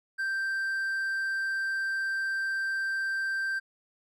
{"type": "tone", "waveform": "triangle", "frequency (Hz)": 1569, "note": "G6", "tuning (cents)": 1, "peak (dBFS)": -26, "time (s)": [0.18, 3.6], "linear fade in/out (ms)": 20, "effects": []}